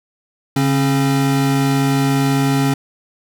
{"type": "tone pair together", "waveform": "square", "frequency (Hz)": [140, 270.9], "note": ["C#3", "C#4"], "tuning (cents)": [18, -40], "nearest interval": "major seventh", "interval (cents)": 1142, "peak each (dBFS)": -17, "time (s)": [0.56, 2.74], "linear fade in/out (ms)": 5, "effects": []}